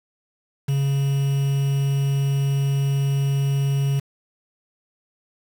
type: tone with quantisation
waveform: triangle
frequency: 138.59 Hz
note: C#3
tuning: in tune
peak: -16 dBFS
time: 0.68-4 s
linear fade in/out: 10 ms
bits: 6
effects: none